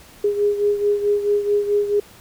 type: beating tone pair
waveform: sine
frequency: 410 / 414.6 Hz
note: G#4 / G#4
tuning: -22 / -3 cents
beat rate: 4.6 Hz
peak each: -17 / -23 dBFS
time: 0.24-2 s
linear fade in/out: 5 ms
effects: pink hiss -46 dBFS RMS until 2.2 s